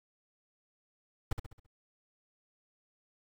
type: noise with echo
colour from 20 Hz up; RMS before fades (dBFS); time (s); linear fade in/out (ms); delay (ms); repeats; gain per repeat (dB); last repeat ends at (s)
brown; -29; 1.31-1.33; 5; 67; 5; -7; 1.665
effects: none